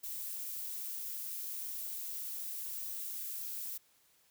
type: noise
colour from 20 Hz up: violet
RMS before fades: -41 dBFS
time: 0.03-3.78 s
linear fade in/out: 10 ms
effects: white hiss -69 dBFS RMS until 4.3 s